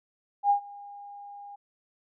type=tone with ADSR envelope; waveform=sine; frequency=811 Hz; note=G#5; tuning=41 cents flat; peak=-17 dBFS; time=0.43-1.56 s; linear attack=70 ms; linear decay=100 ms; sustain=-24 dB; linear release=11 ms; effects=none